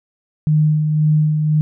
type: tone with tremolo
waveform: sine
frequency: 153.1 Hz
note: D#3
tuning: 28 cents flat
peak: -10 dBFS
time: 0.47-1.61 s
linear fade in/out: 0 ms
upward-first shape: sine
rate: 1.9 Hz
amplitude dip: 40%
effects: none